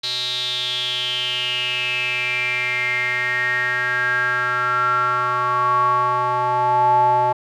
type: tone with band-pass filter sweep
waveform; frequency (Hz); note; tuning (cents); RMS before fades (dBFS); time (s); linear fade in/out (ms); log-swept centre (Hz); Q
square; 124.1; B2; +9; -20; 0.03-7.33; 10; 4000 to 800; 8.7
effects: none